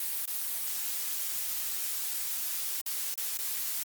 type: noise with dropouts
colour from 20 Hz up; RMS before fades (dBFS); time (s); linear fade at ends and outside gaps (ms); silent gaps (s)
blue; -33; 0-3.83; 2; 0.256-0.276 / 2.812-2.861 / 3.142-3.177 / 3.373-3.387
effects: Opus 32 kbps